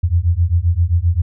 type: beating tone pair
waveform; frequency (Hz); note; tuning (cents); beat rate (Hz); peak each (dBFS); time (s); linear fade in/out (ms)
sine; 82.41 / 90.01; E2 / F#2; 0 / -47; 7.6; -15; 0.03-1.22; 10
effects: none